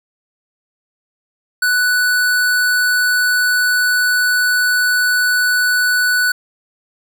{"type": "tone", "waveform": "square", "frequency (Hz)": 1485, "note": "F#6", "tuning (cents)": 6, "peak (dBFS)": -13, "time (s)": [1.62, 6.32], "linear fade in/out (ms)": 5, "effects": []}